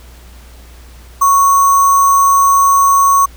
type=tone with sample-and-hold; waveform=sine; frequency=1108.7 Hz; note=C#6; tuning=in tune; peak=-6 dBFS; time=1.21-3.26 s; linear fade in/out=10 ms; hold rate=7350 Hz; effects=added 60 Hz sine -35 dBFS peak until 3.36 s + pink hiss -43 dBFS RMS until 3.36 s